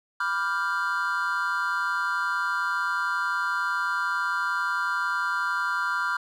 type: chord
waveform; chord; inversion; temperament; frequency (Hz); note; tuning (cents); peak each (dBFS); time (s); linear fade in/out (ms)
triangle; G dominant seventh; first; equal; 987.8 / 1174.7 / 1396.9 / 1568; B5 / D6 / F6 / G6; 0 / 0 / 0 / 0; -30 / -30 / -25 / -30; 0.2-6.17; 5
effects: none